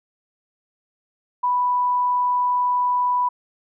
sine tone, 987.8 Hz, B5, in tune, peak -17 dBFS, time 1.43-3.29 s, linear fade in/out 10 ms, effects none

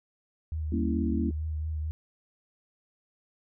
sine tone with vibrato, 77.78 Hz, D#2, in tune, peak -29 dBFS, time 0.52-1.91 s, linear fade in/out 0 ms, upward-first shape triangle, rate 4.5 Hz, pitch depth 36 cents each way
sine chord, G diminished seventh, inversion none, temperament equal, 196 / 233.1 / 277.2 / 329.6 Hz, G3 / Bb3 / Db4 / Fb4, 0 / 0 / 0 / 0 cents, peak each -33 / -30 / -33 / -33 dBFS, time 0.72-1.31 s, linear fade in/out 5 ms
effects none

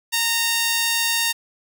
sawtooth tone with high-pass filter, 923 Hz, A#5, 17 cents flat, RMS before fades -21 dBFS, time 0.12-1.33 s, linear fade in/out 20 ms, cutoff 2500 Hz, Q 0.8, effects none

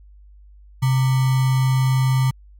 sine tone with sample-and-hold, 130.81 Hz, C3, in tune, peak -14 dBFS, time 0.82-2.31 s, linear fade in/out 10 ms, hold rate 1050 Hz, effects added 50 Hz sine -43 dBFS peak until 2.59 s + MP3 64 kbps

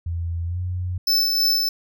sine tone with pitch glide, 84.5 to 90.04 Hz, E2 to F#2, +43 to -47 cents, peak -23 dBFS, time 0.06-0.98 s, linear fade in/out 5 ms, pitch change +110 cents, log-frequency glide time 0.45-0.59 s
square tone with tremolo, 5274 Hz, E8, in tune, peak -16 dBFS, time 1.07-1.69 s, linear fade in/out 5 ms, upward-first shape sine, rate 3.1 Hz, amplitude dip 35%
effects none

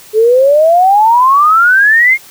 sine exponential sweep, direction up, 423 to 2168 Hz, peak -4 dBFS, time 0.13-2.18 s, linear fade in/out 50 ms, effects white hiss -37 dBFS RMS until 2.3 s

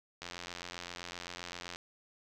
click train, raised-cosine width 0.2 ms, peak -24 dBFS, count 136, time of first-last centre 0.22-1.759 s, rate 87.7 Hz, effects none

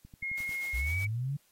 click train, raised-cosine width 5 ms, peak -37 dBFS, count 6, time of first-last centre 0.05-0.492 s, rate 11.3 Hz
sine tone with pitch glide, 2150 to 2271 Hz, C7 to C#7, +47 to +41 cents, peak -32 dBFS, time 0.22-1.07 s, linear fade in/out 10 ms, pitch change +94 cents, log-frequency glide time 0.75-0.95 s
white noise with tremolo, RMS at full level -47 dBFS, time 0.37-1.05 s, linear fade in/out 5 ms, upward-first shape sine, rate 8 Hz, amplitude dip 55%
sine linear sweep, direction up, 56.1 to 146.83 Hz, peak -30 dBFS, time 0.73-1.37 s, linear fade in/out 10 ms
effects white hiss -68 dBFS RMS until 1.51 s + AAC 48 kbps

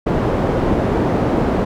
white low-pass noise, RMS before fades -17 dBFS, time 0.06-1.65 s, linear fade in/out 10 ms, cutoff 490 Hz, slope 12 dB/octave, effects none

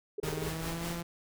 sine tone bursts, 416.4 Hz, G#4, 5 cents sharp, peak -32 dBFS, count 7, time 0.18-0.483 s, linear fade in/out 5 ms, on 21 ms, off 26 ms
sawtooth tone with pitch glide, 155.56 to 170.62 Hz, D#3 to F3, 0 to -40 cents, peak -32 dBFS, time 0.23-1.03 s, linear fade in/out 10 ms, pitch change +160 cents, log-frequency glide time 0.35-0.88 s
pink noise with tremolo, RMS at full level -38 dBFS, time 0.23-1.01 s, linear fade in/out 5 ms, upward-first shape sine, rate 5 Hz, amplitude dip 55%
effects none

